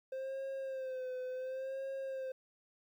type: tone with vibrato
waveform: triangle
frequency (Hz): 523.3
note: C5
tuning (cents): 0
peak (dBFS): -36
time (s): 0.12-2.32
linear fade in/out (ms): 5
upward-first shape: sine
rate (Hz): 0.7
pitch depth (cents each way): 52
effects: 12-bit